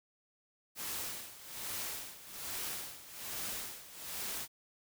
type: noise with tremolo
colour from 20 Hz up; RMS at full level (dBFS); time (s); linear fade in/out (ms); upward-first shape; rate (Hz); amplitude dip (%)
white; -39; 0.75-4.48; 50; sine; 1.2; 80
effects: none